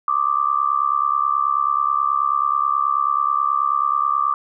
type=tone with amplitude modulation; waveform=sine; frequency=1177 Hz; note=D6; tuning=3 cents sharp; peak=-12 dBFS; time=0.08-4.34 s; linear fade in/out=2 ms; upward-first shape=sine; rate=69.3 Hz; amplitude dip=95%; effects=none